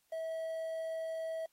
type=tone with quantisation; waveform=triangle; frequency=648 Hz; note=E5; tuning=30 cents flat; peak=-34 dBFS; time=0.12-1.46 s; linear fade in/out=5 ms; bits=10; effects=white hiss -75 dBFS RMS until 1.52 s + AAC 48 kbps